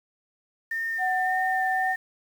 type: tone with vibrato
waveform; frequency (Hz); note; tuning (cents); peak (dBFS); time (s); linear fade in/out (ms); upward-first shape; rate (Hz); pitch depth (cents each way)
sine; 1807; A6; +46; -26; 0.71-1.96; 5; sine; 1.8; 16
type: tone with pitch glide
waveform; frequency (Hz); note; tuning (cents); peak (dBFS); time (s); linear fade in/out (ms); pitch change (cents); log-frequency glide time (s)
sine; 745 to 754.1; F#5 to F#5; +12 to +33; -24; 0.98-1.96; 50; +21; 1.23-1.47
effects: 8-bit